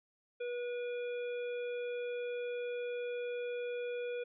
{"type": "harmonic tone", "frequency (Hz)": 485.7, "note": "B4", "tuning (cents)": -29, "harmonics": [1, 3, 5, 7], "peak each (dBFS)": [-36, -50, -49, -57], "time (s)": [0.4, 4.24], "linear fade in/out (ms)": 10, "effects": []}